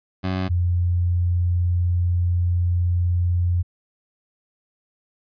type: tone pair in turn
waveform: 20% pulse / sine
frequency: 93.4 / 87.93 Hz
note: F#2 / F2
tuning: +17 / +12 cents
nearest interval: minor second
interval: 105 cents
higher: first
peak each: -17 dBFS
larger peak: neither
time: 0.23-0.49 / 0.49-3.63 s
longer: second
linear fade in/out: 20 ms
effects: resampled to 11025 Hz